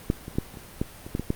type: clicks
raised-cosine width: 3 ms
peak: -8 / -23 / -26 / -10 / -30 / -26 / -11 / -25 / -13 / -15 / -10 dBFS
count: 11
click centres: 0.101 / 0.281 / 0.355 / 0.385 / 0.542 / 0.572 / 0.815 / 1.065 / 1.151 / 1.196 / 1.304 s
effects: pink hiss -45 dBFS RMS until 1.35 s + Opus 32 kbps